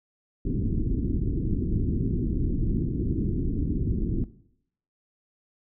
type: low-pass noise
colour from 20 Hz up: pink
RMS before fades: -26 dBFS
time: 0.45-4.24 s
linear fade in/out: 2 ms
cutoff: 360 Hz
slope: 48 dB/octave
effects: noise-tail reverb RT60 0.7 s tail -18 dB re dry